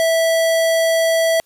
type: tone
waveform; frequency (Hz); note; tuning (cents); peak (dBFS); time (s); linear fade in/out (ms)
square; 656; E5; -9; -14; 0-1.4; 0
effects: white hiss -59 dBFS RMS until 1.45 s + resampled to 32000 Hz